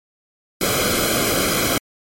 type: noise with comb filter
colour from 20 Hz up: pink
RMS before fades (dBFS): -19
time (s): 0.61-1.78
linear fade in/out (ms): 2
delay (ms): 1.1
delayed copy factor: -0.8
effects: MP3 64 kbps